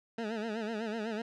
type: tone with vibrato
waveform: 20% pulse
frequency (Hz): 220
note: A3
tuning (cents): 0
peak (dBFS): -29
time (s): 0.18-1.22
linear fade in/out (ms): 5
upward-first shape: sine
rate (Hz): 8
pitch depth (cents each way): 100
effects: low-pass 4000 Hz 12 dB/octave